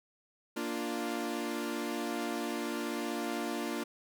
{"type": "chord", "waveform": "sawtooth", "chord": "Bb major", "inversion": "none", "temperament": "equal", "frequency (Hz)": [233.1, 293.7, 349.2], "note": ["Bb3", "D4", "F4"], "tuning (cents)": [0, 0, 0], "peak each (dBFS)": -34, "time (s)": [0.56, 3.84], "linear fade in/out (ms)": 10, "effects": []}